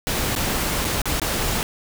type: noise with dropouts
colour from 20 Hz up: pink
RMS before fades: -23 dBFS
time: 0.07-1.63 s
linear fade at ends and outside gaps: 0 ms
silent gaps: 0.352-0.362 / 0.845-0.85 / 1.017-1.056 / 1.198-1.217 s
effects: none